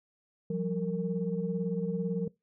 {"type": "tone cluster", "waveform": "sine", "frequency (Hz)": [173.1, 191, 460.1], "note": ["F3", "G3", "A#4"], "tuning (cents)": [-15, -45, -23], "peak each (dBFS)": [-32, -34, -33], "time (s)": [0.5, 2.28], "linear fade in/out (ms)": 5, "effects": ["noise-tail reverb RT60 0.2 s tail -20 dB re dry", "tanh soft clip ceiling -19 dBFS"]}